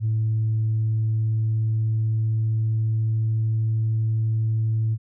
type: tone with pitch glide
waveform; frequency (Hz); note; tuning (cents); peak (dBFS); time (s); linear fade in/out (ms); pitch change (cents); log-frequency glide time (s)
sine; 110.2 to 110.97; A2 to A2; +3 to +15; -18; 0-4.98; 50; +12; 0.56-3.9
effects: tanh soft clip ceiling -16 dBFS